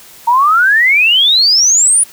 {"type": "exponential sweep", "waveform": "sine", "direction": "up", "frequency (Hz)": [913, 9956], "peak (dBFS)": -6, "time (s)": [0.27, 2.04], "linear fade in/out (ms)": 10, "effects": ["white hiss -38 dBFS RMS until 2.12 s"]}